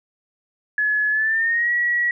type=tone with pitch glide; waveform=sine; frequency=1703 to 1922.6 Hz; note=G#6 to B6; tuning=+43 to -47 cents; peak=-17 dBFS; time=0.78-2.11 s; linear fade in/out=2 ms; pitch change=+210 cents; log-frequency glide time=1.1-1.72 s; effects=none